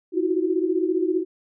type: tone cluster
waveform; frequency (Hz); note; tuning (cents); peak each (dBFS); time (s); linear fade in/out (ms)
sine; 322.3 / 358.5 / 373.8; E4 / F4 / F#4; -39 / +45 / +18; -24; 0.12-1.25; 50
effects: none